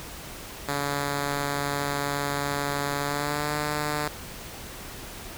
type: tone with pitch glide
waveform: 5% pulse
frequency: 142.5 to 148.98 Hz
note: C#3 to D3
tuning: +48 to +25 cents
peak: -15 dBFS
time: 0.68-4.08 s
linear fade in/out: 2 ms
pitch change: +77 cents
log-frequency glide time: 3-3.52 s
effects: pink hiss -40 dBFS RMS until 5.37 s